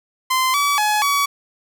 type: tone with pitch steps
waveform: sawtooth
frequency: 1036 / 1144 / 845 / 1134 Hz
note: C6 / D6 / G#5 / C#6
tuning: -17 / -46 / +30 / +39 cents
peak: -12 dBFS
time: 0.3-1.26 s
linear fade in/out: 10 ms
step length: 240 ms
effects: none